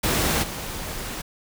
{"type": "noise with level steps", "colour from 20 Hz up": "pink", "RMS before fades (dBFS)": [-22, -32], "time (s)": [0.03, 1.22], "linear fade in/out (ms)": 10, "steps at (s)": 0.42, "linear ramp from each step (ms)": 20, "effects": []}